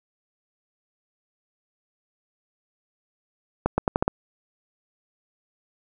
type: accelerating click train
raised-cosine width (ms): 1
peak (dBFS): -6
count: 6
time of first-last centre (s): 3.66-4.08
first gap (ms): 120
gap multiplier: 0.82
effects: none